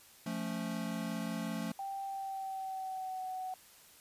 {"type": "chord", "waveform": "square", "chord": "F augmented", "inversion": "none", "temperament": "equal", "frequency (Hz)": [174.61, 220, 277.2], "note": ["F3", "A3", "C#4"], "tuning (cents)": [0, 0, 0], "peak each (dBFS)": [-41, -39, -44], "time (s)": [0.26, 1.72], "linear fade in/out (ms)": 5}
{"type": "tone with pitch glide", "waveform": "sine", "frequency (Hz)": [784, 746.9], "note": ["G5", "F#5"], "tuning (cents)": [0, 16], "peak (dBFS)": -37, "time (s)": [1.79, 3.54], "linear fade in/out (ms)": 2, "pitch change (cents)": -84, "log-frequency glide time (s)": [2.06, 3.24]}
{"effects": ["white hiss -59 dBFS RMS until 4 s", "resampled to 32000 Hz"]}